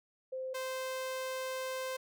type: tone pair in turn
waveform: sine / sawtooth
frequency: 520 / 520 Hz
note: C5 / C5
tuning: -11 / -11 cents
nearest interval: unison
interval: 0 cents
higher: neither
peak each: -36 / -32 dBFS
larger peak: second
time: 0.32-0.54 / 0.54-1.97 s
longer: second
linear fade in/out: 10 ms
effects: none